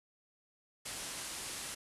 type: low-pass noise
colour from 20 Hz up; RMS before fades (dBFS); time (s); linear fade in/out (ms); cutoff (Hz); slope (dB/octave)
white; -43; 0.85-1.75; 10; 11000; 48
effects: resampled to 32000 Hz